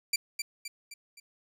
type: tone with echo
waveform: 15% pulse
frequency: 2349 Hz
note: D7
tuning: in tune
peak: -18 dBFS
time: 0.13-0.16 s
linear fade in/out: 5 ms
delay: 260 ms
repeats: 4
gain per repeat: -6 dB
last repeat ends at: 1.2 s
effects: none